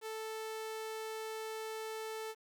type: tone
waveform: sawtooth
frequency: 440 Hz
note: A4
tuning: in tune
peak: -36 dBFS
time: 0.01-2.35 s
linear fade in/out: 50 ms
effects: 11-bit